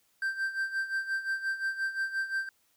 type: tone with tremolo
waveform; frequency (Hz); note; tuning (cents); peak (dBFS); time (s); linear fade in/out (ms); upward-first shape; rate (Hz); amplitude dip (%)
triangle; 1568; G6; 0; -25; 0.22-2.49; 2; sine; 5.7; 75
effects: white hiss -70 dBFS RMS until 2.76 s